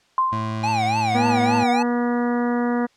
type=tone with exponential decay; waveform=sine; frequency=1045 Hz; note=C6; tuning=2 cents flat; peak=-14 dBFS; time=0.18-0.92 s; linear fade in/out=1 ms; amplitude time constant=160 ms
type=tone; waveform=25% pulse; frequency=110 Hz; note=A2; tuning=in tune; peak=-21 dBFS; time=0.32-1.64 s; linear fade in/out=10 ms
type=tone with vibrato; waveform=square; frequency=806 Hz; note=G5; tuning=48 cents sharp; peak=-20 dBFS; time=0.63-1.83 s; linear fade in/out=10 ms; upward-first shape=triangle; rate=3.5 Hz; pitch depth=200 cents each way
type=harmonic tone; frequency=241 Hz; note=B3; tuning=42 cents flat; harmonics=1 / 2 / 3 / 4 / 5 / 6 / 7 / 8; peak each=-20 / -26 / -30 / -32 / -34 / -36 / -37 / -38 dBFS; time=1.14-2.87 s; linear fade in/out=20 ms
effects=white hiss -59 dBFS RMS until 2.96 s + low-pass 5000 Hz 12 dB/octave